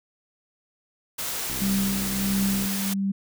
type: noise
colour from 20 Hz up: white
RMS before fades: -30 dBFS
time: 1.18-2.94 s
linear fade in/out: 10 ms
type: click train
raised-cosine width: 3 ms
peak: -25 dBFS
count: 77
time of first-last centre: 1.5-2.655 s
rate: 65.8 Hz
type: tone with tremolo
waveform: sine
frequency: 196 Hz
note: G3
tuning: in tune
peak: -21 dBFS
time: 1.61-3.12 s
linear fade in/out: 10 ms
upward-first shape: triangle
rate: 1.5 Hz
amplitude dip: 55%
effects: none